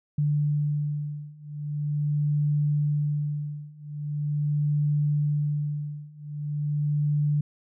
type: beating tone pair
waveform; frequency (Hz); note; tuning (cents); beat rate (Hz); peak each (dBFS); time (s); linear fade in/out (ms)
sine; 147.3 / 147.72; D3 / D3; +6 / +10; 0.42; -27 / -26; 0.18-7.41; 5
effects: none